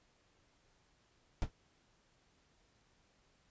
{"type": "noise with exponential decay", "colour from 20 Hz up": "brown", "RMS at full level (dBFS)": -27, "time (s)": [1.42, 1.51], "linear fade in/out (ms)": 1, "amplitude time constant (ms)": 19, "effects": ["pink hiss -72 dBFS RMS until 3.5 s", "resampled to 16000 Hz"]}